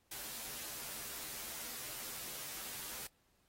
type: noise with comb filter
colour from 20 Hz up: white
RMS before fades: -45 dBFS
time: 0.11-3.07 s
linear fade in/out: 5 ms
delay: 11 ms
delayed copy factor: -0.85
effects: pink hiss -75 dBFS RMS until 3.48 s + AAC 48 kbps